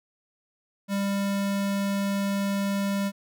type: tone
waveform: square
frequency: 198.7 Hz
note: G3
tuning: 24 cents sharp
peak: -25 dBFS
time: 0.88-3.12 s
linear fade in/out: 50 ms
effects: none